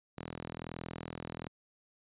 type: tone with high-pass filter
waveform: sawtooth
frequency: 41.22 Hz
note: E1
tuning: 1 cent sharp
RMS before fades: -44 dBFS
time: 0.17-1.49 s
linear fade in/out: 10 ms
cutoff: 150 Hz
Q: 0.81
effects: resampled to 8000 Hz